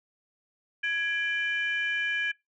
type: tone cluster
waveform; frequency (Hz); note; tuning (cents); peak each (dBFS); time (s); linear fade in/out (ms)
sine; 1666 / 2371 / 3022; G#6 / D7 / F#7; +5 / +16 / +36; -27 / -30 / -36; 0.83-2.32; 10
effects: noise-tail reverb RT60 0.2 s tail -24 dB re dry + tanh soft clip ceiling -18 dBFS